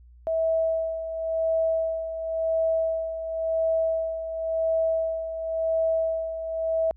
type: tone with tremolo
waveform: sine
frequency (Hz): 650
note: E5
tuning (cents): -24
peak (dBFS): -20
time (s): 0.27-6.91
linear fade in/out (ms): 0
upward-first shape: sine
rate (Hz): 0.94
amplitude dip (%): 65
effects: added 60 Hz sine -48 dBFS peak until 6.96 s